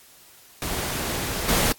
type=noise with level steps; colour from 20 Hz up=pink; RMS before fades=-28 / -21 dBFS; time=0.62-1.72 s; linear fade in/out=0 ms; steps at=1.48 s; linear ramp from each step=10 ms; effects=white hiss -51 dBFS RMS until 1.78 s + AAC 64 kbps